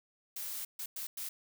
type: noise bursts at uneven times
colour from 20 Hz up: blue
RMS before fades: -40 dBFS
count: 4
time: 0.36-0.65 / 0.79-0.86 / 0.96-1.07 / 1.17-1.29 s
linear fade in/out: 5 ms
effects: none